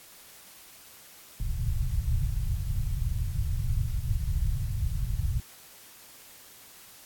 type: low-pass noise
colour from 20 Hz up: pink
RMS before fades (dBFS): -28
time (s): 1.4-5.4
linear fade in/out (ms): 2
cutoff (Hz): 140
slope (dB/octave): 48
effects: white hiss -51 dBFS RMS until 7.05 s + AAC 64 kbps